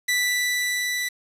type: tone with level ramp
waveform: sawtooth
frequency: 1975.5 Hz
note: B6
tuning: in tune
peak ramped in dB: -16 to -21 dBFS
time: 0.08-1.09 s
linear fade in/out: 10 ms
effects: resampled to 32000 Hz + 7-bit